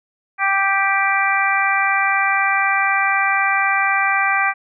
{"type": "harmonic tone", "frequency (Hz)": 392, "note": "G4", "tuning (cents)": 0, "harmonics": [2, 3, 4, 5, 6], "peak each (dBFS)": [-21, -21, -21, -21, -21], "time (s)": [0.38, 4.54], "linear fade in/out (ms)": 50, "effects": []}